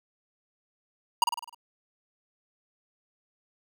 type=tone with echo; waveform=square; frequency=950 Hz; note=A#5; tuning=33 cents sharp; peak=-18 dBFS; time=1.22-1.24 s; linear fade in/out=2 ms; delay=51 ms; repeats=6; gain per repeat=-5 dB; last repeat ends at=1.546 s; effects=none